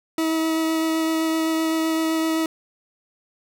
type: tone with vibrato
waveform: 40% pulse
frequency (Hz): 321.5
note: E4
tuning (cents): -43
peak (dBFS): -19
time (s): 0.18-2.46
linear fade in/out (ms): 2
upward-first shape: sine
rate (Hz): 7.8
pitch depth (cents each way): 9
effects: none